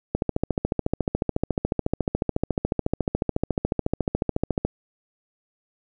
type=click train; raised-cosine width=2 ms; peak=-8 dBFS; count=64; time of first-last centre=0.15-4.65 s; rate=14 Hz; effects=none